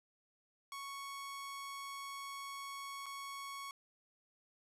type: tone with dropouts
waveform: sawtooth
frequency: 1108.7 Hz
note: C#6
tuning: in tune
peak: -40 dBFS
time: 0.72-3.71 s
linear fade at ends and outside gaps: 1 ms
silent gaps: 3.059-3.064 s
effects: resampled to 32000 Hz